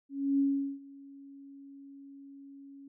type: tone with ADSR envelope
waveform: sine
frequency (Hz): 277.2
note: C#4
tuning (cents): 0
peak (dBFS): -23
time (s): 0.09-2.88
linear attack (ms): 300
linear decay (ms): 400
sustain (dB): -24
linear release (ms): 4
effects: none